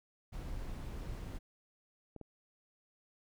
brown noise, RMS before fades -42 dBFS, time 0.32-1.39 s, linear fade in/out 20 ms
clicks, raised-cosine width 2 ms, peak -34 dBFS, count 2, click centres 2.163 / 2.213 s
effects none

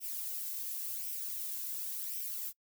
violet noise with flanger, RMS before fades -39 dBFS, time 0-2.53 s, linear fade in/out 50 ms, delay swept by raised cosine 0.35 to 1.95 ms, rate 0.92 Hz, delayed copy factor +0.5, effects noise-tail reverb RT60 0.1 s tail -25 dB re dry

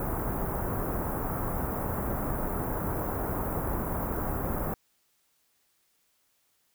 pink band-stop noise, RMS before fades -31 dBFS, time 0-4.74 s, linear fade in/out 2 ms, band 1300 to 14000 Hz, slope 24 dB/octave, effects white hiss -71 dBFS RMS until 6.74 s

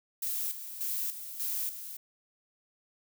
violet noise with tremolo, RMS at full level -33 dBFS, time 0.22-1.97 s, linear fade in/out 5 ms, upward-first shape square, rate 1.7 Hz, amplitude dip 65%, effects none

